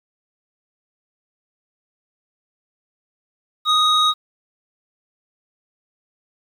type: tone pair together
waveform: sine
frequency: 1244.5 / 3787 Hz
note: D#6 / A#7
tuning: 0 / +27 cents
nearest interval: octave + perfect fifth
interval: 1927 cents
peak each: -14 dBFS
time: 3.65-4.14 s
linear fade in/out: 50 ms
effects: tanh soft clip ceiling -10 dBFS + 8-bit